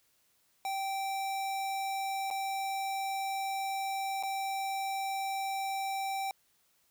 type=tone with dropouts; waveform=square; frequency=779 Hz; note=G5; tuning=11 cents flat; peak=-33 dBFS; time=0.65-6.31 s; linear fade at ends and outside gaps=1 ms; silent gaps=2.303-2.31 / 4.227-4.234 s; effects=white hiss -71 dBFS RMS until 6.9 s